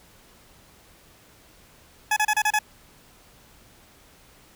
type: tone bursts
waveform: 20% pulse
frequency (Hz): 849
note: G#5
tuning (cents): +38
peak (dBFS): -14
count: 6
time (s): 2.11-2.59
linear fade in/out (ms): 5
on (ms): 55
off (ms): 30
effects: pink hiss -54 dBFS RMS until 4.55 s